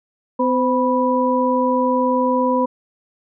sine tone cluster, 253.8 / 513 / 983 Hz, B3 / C5 / B5, +47 / -34 / -8 cents, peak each -19 dBFS, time 0.39-2.66 s, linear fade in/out 10 ms, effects none

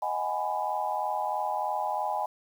sine chord, G# minor seventh, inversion second, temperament just, 623 / 747.5 / 830.6 / 996.7 Hz, D#5 / F#5 / G#5 / B5, +2 / +17 / 0 / +16 cents, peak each -35 / -34 / -30 / -34 dBFS, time 0.02-2.26 s, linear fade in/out 5 ms, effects 9-bit

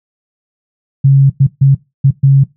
sine tone bursts at uneven times, 137 Hz, C#3, 20 cents flat, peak -3 dBFS, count 5, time 1.04-1.3 / 1.4-1.47 / 1.61-1.75 / 2.04-2.11 / 2.23-2.44 s, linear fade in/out 10 ms, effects noise-tail reverb RT60 0.2 s tail -19 dB re dry

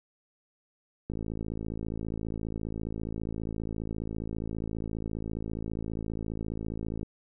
click train, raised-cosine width 3 ms, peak -22 dBFS, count 326, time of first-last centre 1.1-7.031 s, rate 54.8 Hz, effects none

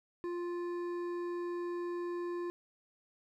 sine tone with hard clipping, 349.2 Hz, F4, in tune, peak -37 dBFS, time 0.24-2.5 s, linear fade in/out 0 ms, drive 9 dB, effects none

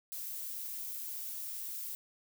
violet noise, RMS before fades -41 dBFS, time 0.12-1.95 s, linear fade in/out 0 ms, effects none

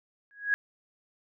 sine tone with exponential growth, 1658 Hz, G#6, 3 cents flat, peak -19 dBFS, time 0.31-0.54 s, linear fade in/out 0 ms, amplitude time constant 49 ms, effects none

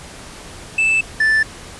triangle tone pair in turn, 2637 / 1760 Hz, E7 / A6, 0 / 0 cents, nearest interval perfect fifth, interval 700 cents, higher first, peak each -11 / -10 dBFS, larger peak second, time 0.78-1.01 / 1.2-1.43 s, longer neither, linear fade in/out 5 ms, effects pink hiss -36 dBFS RMS until 1.79 s + resampled to 24000 Hz

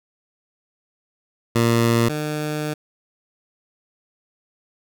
15% pulse tone pair in turn, 116.54 / 151.42 Hz, A#2 / D#3, 0 / -47 cents, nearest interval perfect fourth, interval 453 cents, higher second, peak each -9 / -17 dBFS, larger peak first, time 1.55-2.09 / 2.09-2.74 s, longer second, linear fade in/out 10 ms, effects none

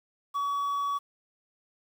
triangle tone with quantisation, 1133 Hz, C#6, 37 cents sharp, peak -25 dBFS, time 0.34-0.99 s, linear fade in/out 20 ms, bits 9, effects none

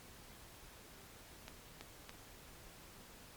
clicks, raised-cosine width 0.2 ms, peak -30 dBFS, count 3, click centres 1.481 / 1.81 / 2.094 s, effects pink hiss -57 dBFS RMS until 3.36 s + MP3 96 kbps

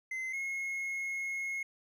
triangle tone pair in turn, 2060 / 2165 Hz, C7 / C#7, -28 / -41 cents, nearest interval minor second, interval 87 cents, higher second, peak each -33 / -32 dBFS, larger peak second, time 0.11-0.33 / 0.33-1.63 s, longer second, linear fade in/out 5 ms, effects none

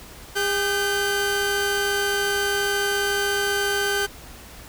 sawtooth tone pair together, 404.2 / 1542.5 Hz, G#4 / G6, -47 / -28 cents, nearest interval octave + major seventh, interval 2319 cents, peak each -20 dBFS, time 0.35-4.07 s, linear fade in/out 20 ms, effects added 60 Hz sine -47 dBFS peak until 4.68 s + pink hiss -43 dBFS RMS until 4.68 s

